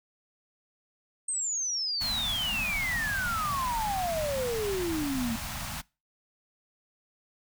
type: exponential sweep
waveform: sine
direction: down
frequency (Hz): 8520 to 220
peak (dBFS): -28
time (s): 1.28-5.36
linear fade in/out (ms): 5
type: band-stop noise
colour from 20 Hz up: pink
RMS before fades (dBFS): -36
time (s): 2-5.82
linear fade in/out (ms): 20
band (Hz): 260 to 640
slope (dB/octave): 48
effects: noise-tail reverb RT60 0.3 s tail -24 dB re dry